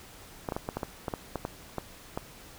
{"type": "clicks", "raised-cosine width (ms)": 1, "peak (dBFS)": -17, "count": 12, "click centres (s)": [0.488, 0.522, 0.565, 0.689, 0.77, 0.832, 1.082, 1.138, 1.357, 1.451, 1.783, 2.175], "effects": ["pink hiss -50 dBFS RMS until 2.58 s"]}